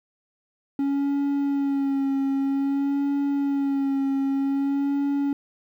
triangle tone with vibrato, 277.2 Hz, C#4, in tune, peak -19 dBFS, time 0.79-5.33 s, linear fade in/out 2 ms, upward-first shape sine, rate 0.52 Hz, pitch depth 29 cents each way, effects 10-bit

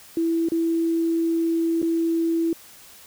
sine tone with dropouts, 330.9 Hz, E4, 7 cents sharp, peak -19 dBFS, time 0.17-2.53 s, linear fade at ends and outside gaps 2 ms, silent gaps 0.487-0.519 / 1.818-1.827 s, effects white hiss -47 dBFS RMS until 3.06 s

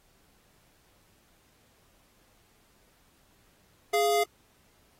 square tone pair together, 415.3 / 693.2 Hz, G#4 / F5, 0 / -13 cents, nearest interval major sixth, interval 887 cents, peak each -26 dBFS, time 3.93-4.24 s, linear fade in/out 10 ms, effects pink hiss -65 dBFS RMS until 4.99 s + AAC 48 kbps

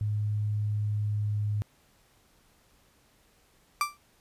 sine tone with pitch glide, 105.1 to 104.43 Hz, G#2 to G#2, +21 to +10 cents, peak -26 dBFS, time 0.01-1.62 s, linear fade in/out 0 ms, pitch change -11 cents, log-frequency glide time 0.59-1.48 s
35% pulse tone with exponential decay, 1174.7 Hz, D6, in tune, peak -19 dBFS, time 3.81-3.97 s, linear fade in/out 1 ms, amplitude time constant 33 ms
effects pink hiss -64 dBFS RMS until 4.2 s + resampled to 32000 Hz

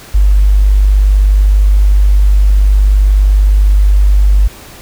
sine tone, 49.75 Hz, G1, 26 cents sharp, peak -4 dBFS, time 0.14-4.48 s, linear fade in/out 10 ms, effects pink hiss -34 dBFS RMS until 4.81 s

